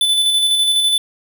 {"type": "tone with tremolo", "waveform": "square", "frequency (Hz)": 3500, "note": "A7", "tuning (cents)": -10, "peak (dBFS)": -12, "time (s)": [0.01, 0.98], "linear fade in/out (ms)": 2, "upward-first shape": "square", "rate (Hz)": 12, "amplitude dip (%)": 30, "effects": []}